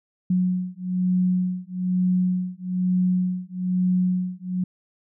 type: beating tone pair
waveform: sine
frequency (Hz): 181.9 / 183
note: F#3 / F#3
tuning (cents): -29 / -19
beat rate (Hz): 1.1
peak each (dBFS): -23 / -23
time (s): 0.3-4.64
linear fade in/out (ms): 5
effects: none